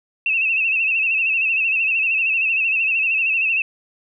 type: tone with vibrato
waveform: sine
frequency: 2642 Hz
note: E7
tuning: 3 cents sharp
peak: -16 dBFS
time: 0.26-3.62 s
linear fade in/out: 2 ms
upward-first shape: sine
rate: 13 Hz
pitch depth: 69 cents each way
effects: none